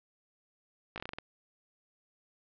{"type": "slowing click train", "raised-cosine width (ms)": 0.3, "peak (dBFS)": -22, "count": 8, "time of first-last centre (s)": [0.96, 1.185], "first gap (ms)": 18, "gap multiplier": 1.19, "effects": ["low-pass 4000 Hz 12 dB/octave"]}